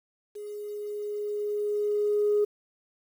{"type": "tone with level ramp", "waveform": "sine", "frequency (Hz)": 415.8, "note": "G#4", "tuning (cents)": 2, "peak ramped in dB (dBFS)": [-36, -19], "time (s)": [0.35, 2.45], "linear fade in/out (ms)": 10, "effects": ["tanh soft clip ceiling -16 dBFS", "9-bit"]}